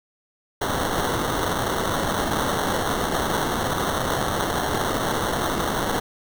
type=noise with sample-and-hold; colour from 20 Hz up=white; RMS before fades=-24 dBFS; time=0.61-6 s; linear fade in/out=10 ms; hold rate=2450 Hz; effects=none